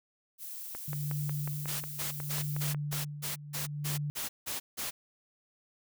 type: noise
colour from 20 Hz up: violet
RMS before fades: -42 dBFS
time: 0.38-2.75 s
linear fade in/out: 50 ms
type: click train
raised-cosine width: 0.5 ms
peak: -26 dBFS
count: 13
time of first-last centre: 0.75-2.928 s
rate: 5.51 Hz
type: tone with tremolo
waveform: sine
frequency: 146.83 Hz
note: D3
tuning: in tune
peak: -31 dBFS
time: 0.88-4.1 s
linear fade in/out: 0 ms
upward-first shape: sine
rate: 0.7 Hz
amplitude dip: 75%
type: noise bursts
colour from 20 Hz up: white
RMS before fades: -36 dBFS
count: 11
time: 1.67-4.91 s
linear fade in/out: 20 ms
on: 140 ms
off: 170 ms
effects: none